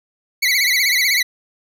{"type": "tone with vibrato", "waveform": "25% pulse", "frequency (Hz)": 2105, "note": "C7", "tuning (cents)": 10, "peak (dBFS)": -10, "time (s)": [0.42, 1.23], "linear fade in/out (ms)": 10, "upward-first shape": "sine", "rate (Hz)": 16, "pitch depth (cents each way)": 130, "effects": []}